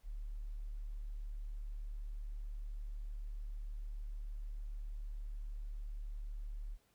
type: tone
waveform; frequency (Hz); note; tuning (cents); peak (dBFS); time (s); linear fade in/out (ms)
sine; 36.71; D1; 0; -40; 0.03-6.78; 50
effects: pink hiss -74 dBFS RMS until 6.94 s

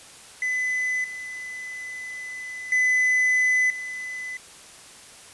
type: tone with level steps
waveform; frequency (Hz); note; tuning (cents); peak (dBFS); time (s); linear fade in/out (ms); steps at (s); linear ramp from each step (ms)
triangle; 2009; B6; +29; -21 / -31 / -16 / -29; 0.42-4.37; 2; 1.04 / 2.72 / 3.7; 2
effects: white hiss -46 dBFS RMS until 5.33 s + resampled to 24000 Hz

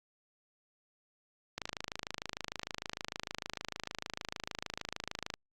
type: click train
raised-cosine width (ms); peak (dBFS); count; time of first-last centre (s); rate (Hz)
0.2; -19; 101; 1.58-5.339; 26.6
effects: Opus 48 kbps

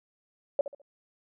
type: tone with echo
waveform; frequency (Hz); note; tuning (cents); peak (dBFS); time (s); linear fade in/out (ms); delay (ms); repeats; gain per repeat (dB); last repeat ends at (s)
sine; 566; C#5; +36; -20; 0.59-0.61; 2; 69; 3; -11; 0.817
effects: none

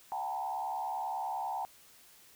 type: tone with frequency modulation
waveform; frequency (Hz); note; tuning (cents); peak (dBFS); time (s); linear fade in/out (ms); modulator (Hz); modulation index
sine; 830.6; G#5; 0; -33; 0.12-1.65; 0; 69.8; 1.5
effects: white hiss -59 dBFS RMS until 2.35 s

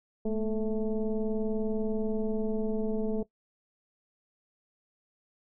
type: tone with frequency modulation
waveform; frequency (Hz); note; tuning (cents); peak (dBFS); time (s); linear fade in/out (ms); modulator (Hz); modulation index
sine; 212.9; G#3; +43; -26; 0.25-3.23; 5; 223; 1.4
effects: noise-tail reverb RT60 0.1 s tail -19 dB re dry

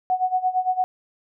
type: tone with tremolo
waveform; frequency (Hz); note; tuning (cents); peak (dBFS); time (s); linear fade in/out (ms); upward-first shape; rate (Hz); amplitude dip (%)
sine; 740; F#5; 0; -16; 0.1-0.84; 0; sine; 8.8; 85
effects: none

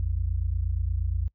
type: tone pair together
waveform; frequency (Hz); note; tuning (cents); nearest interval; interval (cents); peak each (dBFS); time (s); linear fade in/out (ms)
sine; 56.91 / 85.4; A#1 / F2; -41 / -38; perfect fifth; 703; -27; 0-1.28; 0
effects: noise-tail reverb RT60 0.1 s tail -23 dB re dry

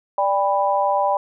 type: chord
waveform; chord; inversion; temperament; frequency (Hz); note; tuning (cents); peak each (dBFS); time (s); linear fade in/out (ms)
sine; G major; second; equal with one note detuned; 587.3 / 798.6 / 987.8; D5 / G5 / B5; 0 / +32 / 0; -21 / -20 / -21; 0.18-1.17; 2
effects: none

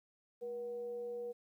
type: tone with frequency modulation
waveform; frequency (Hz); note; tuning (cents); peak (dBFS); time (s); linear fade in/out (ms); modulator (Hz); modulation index
sine; 480; B4; -49; -39; 0.41-1.33; 20; 267; 0.22
effects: 12-bit

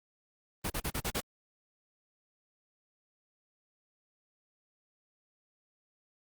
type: noise bursts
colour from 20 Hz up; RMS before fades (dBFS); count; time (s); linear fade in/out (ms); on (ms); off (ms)
pink; -33; 6; 0.64-1.207; 10; 62; 39
effects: Opus 32 kbps

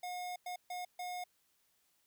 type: tone bursts at uneven times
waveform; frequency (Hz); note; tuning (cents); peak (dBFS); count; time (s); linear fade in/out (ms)
square; 720; F#5; -47; -40; 4; 0.03-0.36 / 0.46-0.56 / 0.7-0.85 / 0.99-1.24; 5
effects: white hiss -75 dBFS RMS until 2.06 s

